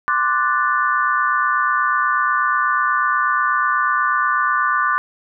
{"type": "chord", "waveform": "sine", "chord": "D dominant seventh", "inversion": "third", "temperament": "equal", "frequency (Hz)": [1046.5, 1174.7, 1480, 1760], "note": ["C6", "D6", "F#6", "A6"], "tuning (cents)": [0, 0, 0, 0], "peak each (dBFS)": [-23, -18, -20, -24], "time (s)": [0.08, 4.98], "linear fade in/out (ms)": 0, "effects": []}